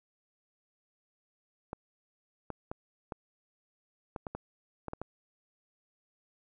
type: clicks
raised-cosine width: 1 ms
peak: -23 dBFS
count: 10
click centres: 1.731 / 2.503 / 2.715 / 3.122 / 4.162 / 4.268 / 4.35 / 4.883 / 4.934 / 5.016 s
effects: none